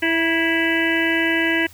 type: harmonic tone with a mistuned harmonic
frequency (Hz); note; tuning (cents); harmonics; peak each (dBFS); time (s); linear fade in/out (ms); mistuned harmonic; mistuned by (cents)
329.6; E4; 0; 1 / 2 / 3 / 5 / 6 / 7 / 8 / 9; -21 / -29 / -32 / -23 / -22 / -29 / -28 / -29; 0.02-1.67; 10; 3; -38
effects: added 86 Hz sine -47 dBFS peak until 1.73 s + white hiss -48 dBFS RMS until 1.73 s